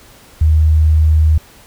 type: tone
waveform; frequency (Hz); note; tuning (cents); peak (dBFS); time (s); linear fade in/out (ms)
sine; 78; D#2; +5; -7; 0.41-1.38; 5
effects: pink hiss -43 dBFS RMS until 1.66 s